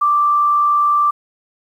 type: tone with frequency modulation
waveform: sine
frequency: 1175 Hz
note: D6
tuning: 1 cent sharp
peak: -11 dBFS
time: 0.01-1.11 s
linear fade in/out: 10 ms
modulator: 73.4 Hz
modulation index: 0.24
effects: 8-bit